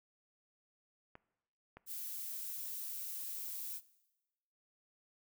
clicks, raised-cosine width 0.5 ms, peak -36 dBFS, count 2, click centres 1.154 / 1.77 s
violet noise, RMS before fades -43 dBFS, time 1.86-3.81 s, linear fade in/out 50 ms
effects noise-tail reverb RT60 1.0 s tail -19 dB re dry

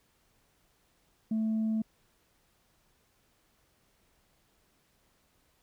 sine tone, 220 Hz, A3, in tune, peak -25 dBFS, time 1.31-1.82 s, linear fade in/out 5 ms, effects tanh soft clip ceiling -25 dBFS + pink hiss -70 dBFS RMS until 5.62 s

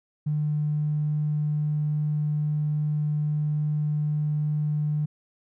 triangle tone with tanh clipping, 150.2 Hz, D3, 39 cents sharp, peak -22 dBFS, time 0.26-5.06 s, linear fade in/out 10 ms, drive 2 dB, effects none

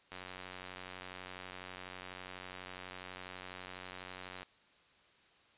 click train, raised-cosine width 0.3 ms, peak -29 dBFS, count 398, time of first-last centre 0.12-4.431 s, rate 92.1 Hz, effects white hiss -66 dBFS RMS until 5.57 s + resampled to 8000 Hz

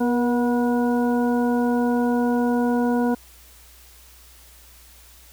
harmonic tone with a mistuned harmonic, 242.8 Hz, B3, 29 cents flat, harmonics 1 / 2 / 3 / 4 / 6, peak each -19 / -25 / -29 / -31 / -35 dBFS, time 0-3.15 s, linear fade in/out 10 ms, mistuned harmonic 2, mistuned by -24 cents, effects added 60 Hz sine -50 dBFS peak until 5.32 s + white hiss -50 dBFS RMS until 5.32 s

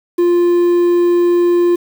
triangle tone with quantisation, 349.2 Hz, F4, in tune, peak -7 dBFS, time 0.18-1.76 s, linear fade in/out 10 ms, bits 6, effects none

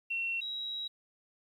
sine tone pair in turn, 2720 / 3854 Hz, F7 / B7, -46 / -43 cents, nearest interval tritone, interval 603 cents, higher second, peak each -31 / -35 dBFS, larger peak first, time 0.1-0.41 / 0.41-0.88 s, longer second, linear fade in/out 10 ms, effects 11-bit

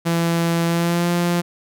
sawtooth tone with pitch glide, 168.2 to 173.63 Hz, E3 to F3, +35 to -10 cents, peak -13 dBFS, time 0.05-1.42 s, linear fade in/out 20 ms, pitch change +55 cents, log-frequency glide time 0.67-1.09 s, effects none

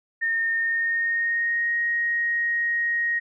sine tone with pitch glide, 1828 to 1876.1 Hz, A#6 to A#6, -34 to +11 cents, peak -21 dBFS, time 0.21-3.2 s, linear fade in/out 20 ms, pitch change +45 cents, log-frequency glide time 0.54-1.77 s, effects none

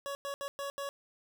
25% pulse tone bursts at uneven times, 560 Hz, C#5, 18 cents sharp, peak -32 dBFS, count 5, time 0.06-0.15 / 0.25-0.34 / 0.41-0.48 / 0.59-0.7 / 0.78-0.89 s, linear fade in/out 0 ms, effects none

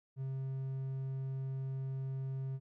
triangle tone, 133.5 Hz, C3, 35 cents sharp, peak -34 dBFS, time 0.16-2.6 s, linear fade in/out 50 ms, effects none

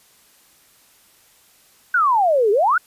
sine exponential two-way sweep, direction down then up, 1528 to 392 to 1528 Hz, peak -13 dBFS, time 1.94-2.78 s, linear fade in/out 5 ms, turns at 2.51 s, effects white hiss -54 dBFS RMS until 2.86 s + resampled to 32000 Hz

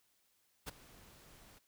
pink noise with ADSR envelope, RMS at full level -40 dBFS, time 0.66-1.59 s, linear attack 24 ms, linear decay 16 ms, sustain -20 dB, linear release 12 ms, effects white hiss -75 dBFS RMS until 1.67 s

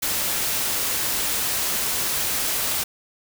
white noise, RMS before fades -24 dBFS, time 0.02-2.84 s, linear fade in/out 10 ms, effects none

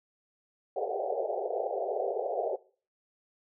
pink band-pass noise, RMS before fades -32 dBFS, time 0.76-2.56 s, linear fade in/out 5 ms, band 390 to 780 Hz, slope 96 dB/octave, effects noise-tail reverb RT60 0.4 s tail -19 dB re dry

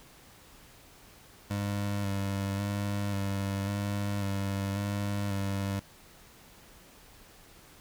25% pulse tone with vibrato, 100 Hz, G2, 35 cents sharp, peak -26 dBFS, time 1.5-5.8 s, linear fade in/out 10 ms, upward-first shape square, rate 0.92 Hz, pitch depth 24 cents each way, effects pink hiss -55 dBFS RMS until 7.8 s

